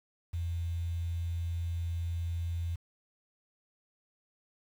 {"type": "tone with quantisation", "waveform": "sine", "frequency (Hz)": 84.8, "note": "E2", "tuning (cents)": 50, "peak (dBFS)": -31, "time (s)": [0.33, 2.76], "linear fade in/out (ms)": 10, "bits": 9, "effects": []}